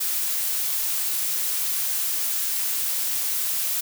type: noise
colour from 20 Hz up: blue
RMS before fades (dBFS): -25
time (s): 0-3.81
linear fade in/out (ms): 10
effects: none